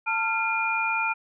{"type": "tone cluster", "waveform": "sine", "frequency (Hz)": [892, 1382, 2415], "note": ["A5", "F6", "D7"], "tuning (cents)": [23, -19, 48], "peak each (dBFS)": [-28, -28, -26], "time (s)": [0.06, 1.14], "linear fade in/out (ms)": 20, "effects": []}